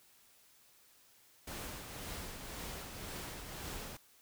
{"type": "noise with tremolo", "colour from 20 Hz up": "pink", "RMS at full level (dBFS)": -43, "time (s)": [1.47, 3.97], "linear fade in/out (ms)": 5, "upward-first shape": "triangle", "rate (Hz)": 1.9, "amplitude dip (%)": 45, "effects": ["white hiss -65 dBFS RMS until 4.21 s"]}